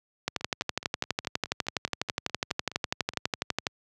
two click trains, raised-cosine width 0.2 ms, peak -9 / -23 dBFS, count 42 / 14, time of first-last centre 0.28-3.668 / 0.41-3.135 s, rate 12.1 / 4.77 Hz, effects high-pass 80 Hz 12 dB/octave

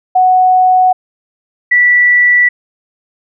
sine tone pair in turn, 740 / 1959.7 Hz, F#5 / B6, 0 / -14 cents, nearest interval octave + perfect fourth, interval 1686 cents, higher second, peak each -5 dBFS, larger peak neither, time 0.15-0.93 / 1.71-2.49 s, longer neither, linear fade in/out 10 ms, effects none

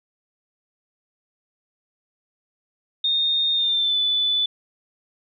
sine tone with pitch glide, 3672 to 3488 Hz, A#7 to A7, -27 to -16 cents, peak -18 dBFS, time 3.04-4.46 s, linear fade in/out 5 ms, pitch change -89 cents, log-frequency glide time 3.53-3.99 s, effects none

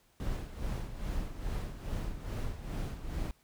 brown noise with tremolo, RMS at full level -34 dBFS, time 0.2-3.31 s, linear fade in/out 0 ms, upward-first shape sine, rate 2.4 Hz, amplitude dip 65%, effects pink hiss -68 dBFS RMS until 3.43 s

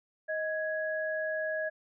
sine tone pair together, 628 / 1666 Hz, D#5 / G#6, +16 / +5 cents, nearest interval octave + perfect fourth, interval 1689 cents, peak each -32 / -34 dBFS, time 0.28-1.7 s, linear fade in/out 20 ms, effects none

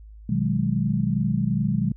sine chord, G# minor seventh, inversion first, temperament equal, 123.47 / 155.56 / 185 / 207.7 Hz, B2 / D#3 / F#3 / G#3, 0 / 0 / 0 / 0 cents, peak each -26 / -26 / -26 / -25 dBFS, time 0.29-1.92 s, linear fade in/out 5 ms, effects added 53 Hz sine -41 dBFS peak until 1.96 s

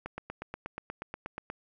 click train, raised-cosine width 0.5 ms, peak -22 dBFS, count 13, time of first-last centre 0.06-1.501 s, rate 8.33 Hz, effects none

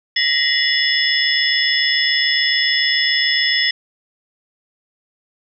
sine tone cluster, 1883 / 2030 / 2911 / 3430 / 5220 Hz, A#6 / B6 / F#7 / A7 / E8, +17 / +47 / -29 / -45 / -18 cents, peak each -20 / -22 / -24 / -20 / -19 dBFS, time 0.16-3.71 s, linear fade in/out 5 ms, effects none

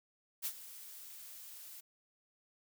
blue noise with ADSR envelope, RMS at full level -36 dBFS, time 0.42-1.81 s, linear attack 34 ms, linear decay 66 ms, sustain -15 dB, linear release 12 ms, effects none

